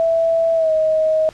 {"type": "tone with pitch glide", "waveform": "sine", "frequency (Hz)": [659.3, 629.9], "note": ["E5", "D#5"], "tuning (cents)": [0, 21], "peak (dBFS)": -13, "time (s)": [0, 1.29], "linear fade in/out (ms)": 0, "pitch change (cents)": -79, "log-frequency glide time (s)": [0.54, 0.72], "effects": ["pink hiss -45 dBFS RMS until 1.33 s", "low-pass 7000 Hz 12 dB/octave"]}